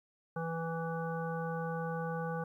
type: harmonic tone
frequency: 164.81 Hz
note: E3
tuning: in tune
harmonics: 1 / 3 / 5 / 7 / 9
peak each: -37 / -39 / -42 / -45 / -45 dBFS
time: 0.36-2.44 s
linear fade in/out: 5 ms
effects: 12-bit